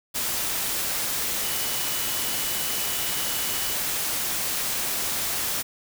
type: tone in noise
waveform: sine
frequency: 2959 Hz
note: F#7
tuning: 1 cent flat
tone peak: -37 dBFS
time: 1.43-3.75 s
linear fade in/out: 20 ms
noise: white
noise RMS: -27 dBFS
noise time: 0.14-5.63 s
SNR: -13 dB
effects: none